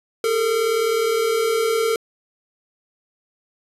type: tone pair together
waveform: square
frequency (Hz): 414.4 / 453.9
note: G#4 / A#4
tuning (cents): -4 / -46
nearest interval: major second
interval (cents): 158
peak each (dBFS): -26 / -19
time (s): 0.24-1.96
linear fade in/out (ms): 2
effects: resampled to 32000 Hz